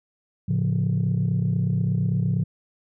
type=chord; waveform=sine; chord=A augmented; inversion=none; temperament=equal; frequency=110 / 138.59 / 174.61 Hz; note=A2 / C#3 / E#3; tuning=0 / 0 / 0 cents; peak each=-23 dBFS; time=0.48-2.44 s; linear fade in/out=10 ms; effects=tanh soft clip ceiling -15 dBFS